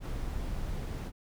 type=noise; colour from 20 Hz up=brown; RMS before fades=-35 dBFS; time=0-1.12 s; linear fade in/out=50 ms; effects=none